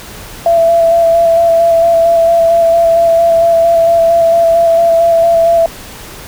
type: tone with vibrato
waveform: sine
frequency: 670 Hz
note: E5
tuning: 28 cents sharp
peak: -5 dBFS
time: 0.46-5.66 s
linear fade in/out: 2 ms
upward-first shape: square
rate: 4.4 Hz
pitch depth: 14 cents each way
effects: pink hiss -30 dBFS RMS until 6.27 s